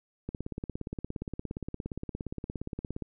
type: click train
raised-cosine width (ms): 3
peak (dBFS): -22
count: 48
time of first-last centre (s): 0.29-3.023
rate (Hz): 17.2
effects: none